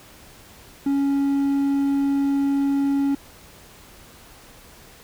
triangle tone, 278.4 Hz, C#4, 8 cents sharp, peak -16 dBFS, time 0.86-3.15 s, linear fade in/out 5 ms, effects pink hiss -47 dBFS RMS until 5.03 s

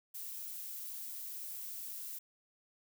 violet noise, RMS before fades -44 dBFS, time 0.14-2.19 s, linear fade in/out 10 ms, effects none

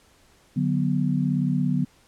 sine chord, B minor, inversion first, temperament just, 148.16 / 185.21 / 246.9 Hz, D3 / F#3 / B3, +16 / +2 / 0 cents, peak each -24 / -25 / -25 dBFS, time 0.56-1.85 s, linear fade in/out 10 ms, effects pink hiss -58 dBFS RMS until 2.07 s + low-pass 11000 Hz 12 dB/octave

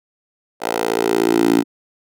10% pulse tone with high-pass filter sweep, 56.7 Hz, A#1, 47 cents flat, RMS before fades -17 dBFS, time 0.6-1.64 s, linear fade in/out 50 ms, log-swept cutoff 570 to 280 Hz, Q 3.7, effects none

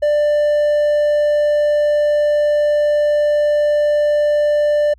triangle tone, 592 Hz, D5, 14 cents sharp, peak -10 dBFS, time 0.02-4.94 s, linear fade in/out 10 ms, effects added 60 Hz sine -45 dBFS peak until 4.98 s

